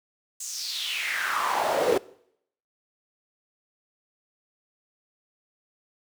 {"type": "noise with high-pass filter sweep", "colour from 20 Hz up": "brown", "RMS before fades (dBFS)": -27, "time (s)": [0.4, 1.98], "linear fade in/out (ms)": 5, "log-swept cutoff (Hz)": [7400, 400], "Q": 4.4, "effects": ["noise-tail reverb RT60 0.7 s tail -21 dB re dry"]}